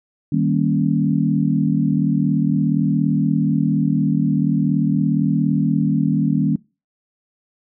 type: chord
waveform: sine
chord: Eb dominant seventh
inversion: none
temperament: equal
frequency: 155.56 / 196 / 233.1 / 277.2 Hz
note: Eb3 / G3 / Bb3 / Db4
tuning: 0 / 0 / 0 / 0 cents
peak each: -19 / -21 / -21 / -21 dBFS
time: 0.32-6.56 s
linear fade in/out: 5 ms
effects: noise-tail reverb RT60 0.3 s tail -24 dB re dry